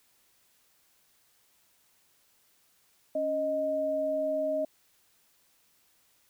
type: tone pair together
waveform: sine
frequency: 278.5 / 622.3 Hz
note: C#4 / D#5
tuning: +8 / 0 cents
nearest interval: octave + major second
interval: 1392 cents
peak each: -36 / -27 dBFS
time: 3.15-4.65 s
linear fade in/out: 5 ms
effects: white hiss -67 dBFS RMS until 6.29 s